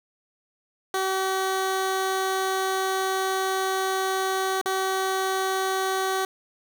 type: tone with dropouts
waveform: 15% pulse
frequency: 380.9 Hz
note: G4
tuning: 50 cents flat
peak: -17 dBFS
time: 0.94-6.25 s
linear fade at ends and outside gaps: 2 ms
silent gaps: 4.614-4.658 s
effects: none